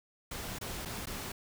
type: noise with dropouts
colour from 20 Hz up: pink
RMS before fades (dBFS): -40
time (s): 0.31-1.32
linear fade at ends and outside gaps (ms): 5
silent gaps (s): 0.587-0.611 / 0.851-0.856 / 1.057-1.069
effects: none